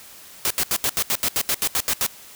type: noise bursts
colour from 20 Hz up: white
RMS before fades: -21 dBFS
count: 13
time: 0.45-2.064 s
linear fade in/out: 0 ms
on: 54 ms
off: 76 ms
effects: white hiss -44 dBFS RMS until 2.35 s